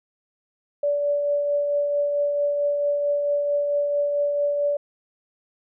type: tone with tremolo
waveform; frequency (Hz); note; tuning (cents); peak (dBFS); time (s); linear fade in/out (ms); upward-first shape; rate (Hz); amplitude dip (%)
sine; 578; D5; -28; -18; 0.83-4.77; 5; triangle; 4.5; 35
effects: none